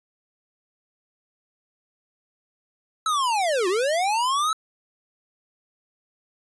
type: linear two-way sweep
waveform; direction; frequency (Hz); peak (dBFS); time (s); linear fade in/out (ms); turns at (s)
square; down then up; 1318.5 to 345.3 to 1318.5; -21; 3.06-4.53; 2; 3.68
effects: resampled to 24000 Hz